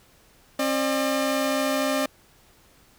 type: tone pair together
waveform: sawtooth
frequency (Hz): 268.6 / 601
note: C4 / D5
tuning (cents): +46 / +40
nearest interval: octave + major second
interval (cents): 1394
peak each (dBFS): -21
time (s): 0.59-2.06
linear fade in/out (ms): 5
effects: pink hiss -57 dBFS RMS until 2.98 s